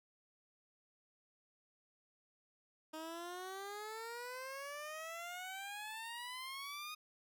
15% pulse exponential sweep, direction up, 311.1 to 1244.5 Hz, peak -38 dBFS, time 2.93-6.95 s, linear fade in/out 10 ms, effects none

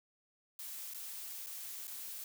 blue noise with dropouts, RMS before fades -45 dBFS, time 0.59-2.24 s, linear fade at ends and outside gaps 1 ms, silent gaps 0.937-0.945 / 1.462-1.468 / 1.871-1.878 s, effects none

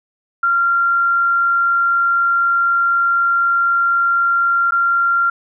sine tone with dropouts, 1382 Hz, F6, 19 cents flat, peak -12 dBFS, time 0.43-5.3 s, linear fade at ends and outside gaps 5 ms, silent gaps 4.709-4.72 s, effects none

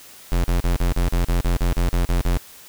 square tone bursts, 43.65 Hz, F1, in tune, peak -17 dBFS, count 13, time 0.32-2.372 s, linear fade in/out 0 ms, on 120 ms, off 41 ms, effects white hiss -44 dBFS RMS until 2.68 s

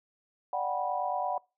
sine chord, G major seventh, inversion second, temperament just, 588 / 735 / 784 / 980 Hz, D5 / F#5 / G5 / B5, +2 / -12 / 0 / -14 cents, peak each -36 / -31 / -36 / -35 dBFS, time 0.53-1.38 s, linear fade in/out 2 ms, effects noise-tail reverb RT60 0.3 s tail -25 dB re dry

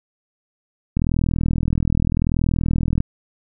click train, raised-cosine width 5 ms, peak -7 dBFS, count 84, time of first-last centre 0.97-3.004 s, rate 40.8 Hz, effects none

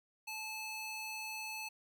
square tone with high-pass filter, 868 Hz, A5, 24 cents flat, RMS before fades -43 dBFS, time 0.27-1.69 s, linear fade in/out 10 ms, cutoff 1800 Hz, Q 1.7, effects none

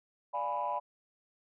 sine chord, D diminished seventh, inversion none, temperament equal, 587.3 / 698.5 / 830.6 / 987.8 Hz, D5 / F5 / Ab5 / Cb6, 0 / 0 / 0 / 0 cents, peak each -38 / -39 / -36 / -33 dBFS, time 0.33-0.8 s, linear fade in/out 20 ms, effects tanh soft clip ceiling -24 dBFS

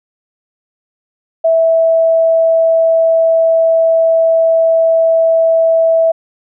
sine tone, 655 Hz, E5, 11 cents flat, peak -7 dBFS, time 1.44-6.12 s, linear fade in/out 10 ms, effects none

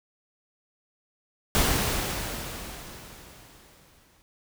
pink noise with exponential decay, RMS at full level -22 dBFS, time 1.55-4.22 s, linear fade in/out 0 ms, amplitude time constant 580 ms, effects none

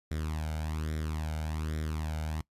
sawtooth tone with flanger, 77.78 Hz, D#2, in tune, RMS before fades -34 dBFS, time 0.11-2.41 s, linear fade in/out 0 ms, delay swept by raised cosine 0.54 to 1.37 ms, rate 1.2 Hz, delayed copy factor +0.7, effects noise-tail reverb RT60 0.1 s tail -22 dB re dry + resampled to 32000 Hz

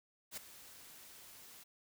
white noise with ADSR envelope, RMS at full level -42 dBFS, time 0.31-1.64 s, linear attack 63 ms, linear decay 6 ms, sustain -14 dB, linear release 13 ms, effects none

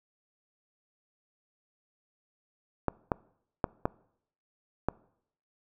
clicks, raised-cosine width 1 ms, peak -12 dBFS, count 5, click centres 2.883 / 3.118 / 3.642 / 3.855 / 4.886 s, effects noise-tail reverb RT60 0.7 s tail -23 dB re dry

